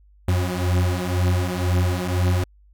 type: beating tone pair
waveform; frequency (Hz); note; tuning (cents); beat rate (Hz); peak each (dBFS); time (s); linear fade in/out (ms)
40% pulse; 89.1 / 91.1; F2 / F#2; +35 / -26; 2; -21; 0.28-2.44; 5
effects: added 50 Hz sine -50 dBFS peak until 2.73 s